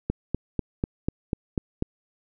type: click train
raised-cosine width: 3 ms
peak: -11 dBFS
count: 8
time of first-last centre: 0.1-1.824 s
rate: 4.06 Hz
effects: none